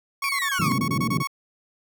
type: tone bursts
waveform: 30% pulse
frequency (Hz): 1108.7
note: C#6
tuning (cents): 0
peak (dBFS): -23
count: 11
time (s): 0.22-1.273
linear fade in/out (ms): 5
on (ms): 73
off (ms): 25
type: linear sweep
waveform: 35% pulse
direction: down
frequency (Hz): 2423 to 1038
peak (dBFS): -23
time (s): 0.24-0.72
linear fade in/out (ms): 0
type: band-pass noise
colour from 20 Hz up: white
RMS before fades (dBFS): -25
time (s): 0.59-1.23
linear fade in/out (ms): 5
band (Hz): 120 to 260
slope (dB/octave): 24
effects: none